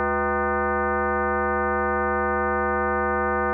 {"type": "tone with frequency modulation", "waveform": "sine", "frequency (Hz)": 361.3, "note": "F#4", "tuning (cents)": -41, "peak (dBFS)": -20, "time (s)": [0, 3.53], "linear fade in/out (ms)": 0, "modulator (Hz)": 285, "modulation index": 4.4, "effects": []}